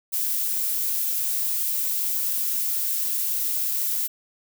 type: noise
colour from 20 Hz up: violet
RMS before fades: -25 dBFS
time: 0.12-4.08 s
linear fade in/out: 20 ms
effects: none